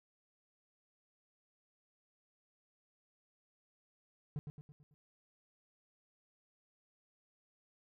triangle tone with echo, 147.9 Hz, D3, 13 cents sharp, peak -34 dBFS, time 4.36-4.39 s, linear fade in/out 0 ms, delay 110 ms, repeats 5, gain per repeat -6 dB, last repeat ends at 4.94 s, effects none

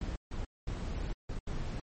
brown noise bursts at uneven times, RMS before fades -36 dBFS, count 5, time 0.01-0.16 / 0.31-0.45 / 0.67-1.13 / 1.29-1.39 / 1.47-1.8 s, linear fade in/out 5 ms, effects MP3 32 kbps

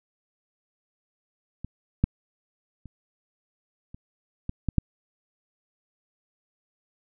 clicks, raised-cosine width 5 ms, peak -22 / -7 / -30 / -29 / -17 / -13 / -7 dBFS, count 7, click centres 1.646 / 2.04 / 2.857 / 3.945 / 4.494 / 4.687 / 4.783 s, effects none

